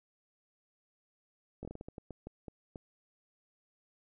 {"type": "slowing click train", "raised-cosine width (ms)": 2, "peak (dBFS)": -30, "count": 12, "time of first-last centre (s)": [1.63, 2.758], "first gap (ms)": 20, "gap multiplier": 1.3, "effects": []}